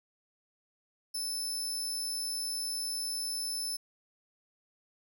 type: tone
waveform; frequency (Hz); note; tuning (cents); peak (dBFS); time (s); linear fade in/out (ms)
25% pulse; 5270; E8; -1; -28; 1.14-3.77; 10
effects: none